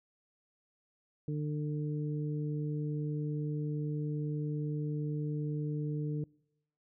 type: harmonic tone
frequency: 149.6 Hz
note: D3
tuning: 32 cents sharp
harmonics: 1 / 2 / 3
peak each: -33 / -39 / -43 dBFS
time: 1.28-6.24 s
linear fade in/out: 2 ms
effects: noise-tail reverb RT60 0.8 s tail -26 dB re dry